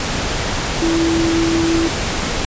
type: tone in noise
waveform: sine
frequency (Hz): 330.4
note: E4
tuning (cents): +4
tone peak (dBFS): -14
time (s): 0.82-1.88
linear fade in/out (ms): 2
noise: pink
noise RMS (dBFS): -20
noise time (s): 0-2.45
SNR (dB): +3
effects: resampled to 16000 Hz